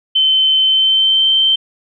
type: tone with pitch glide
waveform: sine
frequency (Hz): 3074 to 3115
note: G7 to G7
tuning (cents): -35 to -12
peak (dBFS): -9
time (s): 0.15-1.56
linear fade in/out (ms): 10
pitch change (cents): +23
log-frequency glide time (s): 0.64-1.27
effects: none